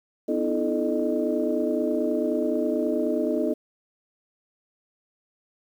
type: tone cluster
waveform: sine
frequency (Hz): 249.9 / 304.4 / 333.8 / 435.8 / 612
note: B3 / D#4 / E4 / A4 / D#5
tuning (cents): +21 / -38 / +22 / -17 / -29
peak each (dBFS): -28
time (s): 0.28-3.54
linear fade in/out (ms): 10
effects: tanh soft clip ceiling -11 dBFS + 9-bit